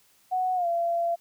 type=tone with pitch glide; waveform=sine; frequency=740 to 682.5 Hz; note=F#5 to F5; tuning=0 to -40 cents; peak=-23 dBFS; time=0.31-1.16 s; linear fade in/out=20 ms; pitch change=-140 cents; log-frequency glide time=0.55-0.67 s; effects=white hiss -62 dBFS RMS until 1.2 s